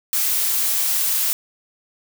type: noise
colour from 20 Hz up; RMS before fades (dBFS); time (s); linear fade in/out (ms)
blue; -20; 0.13-1.33; 0
effects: none